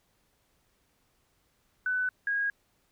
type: tone pair in turn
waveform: sine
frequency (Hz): 1500 / 1639.5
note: F#6 / G#6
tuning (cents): +23 / -23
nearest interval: major second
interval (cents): 154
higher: second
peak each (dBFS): -26 / -26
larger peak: neither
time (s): 1.86-2.09 / 2.27-2.5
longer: neither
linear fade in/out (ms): 2
effects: pink hiss -71 dBFS RMS until 2.91 s